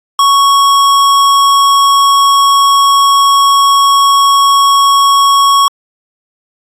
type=tone with sample-and-hold; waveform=sine; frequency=1112 Hz; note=C#6; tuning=5 cents sharp; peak=-4 dBFS; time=0.19-5.68 s; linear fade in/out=2 ms; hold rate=4410 Hz; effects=low-pass 10000 Hz 12 dB/octave + AAC 64 kbps